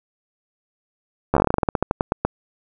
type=slowing click train; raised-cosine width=1 ms; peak=-3 dBFS; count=19; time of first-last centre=1.34-2.25 s; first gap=12 ms; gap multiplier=1.15; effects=none